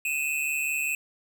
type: tone pair together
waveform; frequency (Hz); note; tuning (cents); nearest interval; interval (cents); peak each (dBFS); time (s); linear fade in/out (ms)
square; 2509 / 2654; D#7 / E7; +14 / +11; minor second; 97; -30 / -29; 0.05-0.95; 2
effects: none